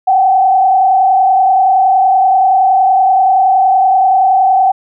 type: tone with frequency modulation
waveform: sine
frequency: 761 Hz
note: F#5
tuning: 48 cents sharp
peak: -6 dBFS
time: 0.07-4.72 s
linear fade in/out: 10 ms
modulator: 30.6 Hz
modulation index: 0.85
effects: none